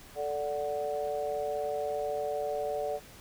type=chord; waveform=sine; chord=D major; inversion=second; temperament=equal with one note detuned; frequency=440 / 583.6 / 740 Hz; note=A4 / D5 / F#5; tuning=0 / -11 / 0 cents; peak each=-35 / -33 / -36 dBFS; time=0.15-3 s; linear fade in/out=50 ms; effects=pink hiss -52 dBFS RMS until 3.2 s